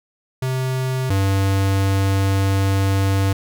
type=tone pair in turn; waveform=square; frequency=130 / 97.39 Hz; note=C3 / G2; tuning=-11 / -11 cents; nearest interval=perfect fourth; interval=500 cents; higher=first; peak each=-20 / -16 dBFS; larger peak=second; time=0.42-1.1 / 1.1-3.33 s; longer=second; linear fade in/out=5 ms; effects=none